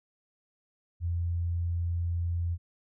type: tone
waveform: sine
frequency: 85.7 Hz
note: F2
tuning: 32 cents flat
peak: -27 dBFS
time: 1-2.58 s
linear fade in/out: 50 ms
effects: none